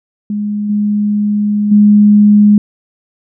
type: tone with level steps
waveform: sine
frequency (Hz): 207.7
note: G#3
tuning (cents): 0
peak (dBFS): -14 / -10 / -3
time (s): 0.3-2.58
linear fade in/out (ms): 2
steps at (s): 0.69 / 1.71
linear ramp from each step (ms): 10
effects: none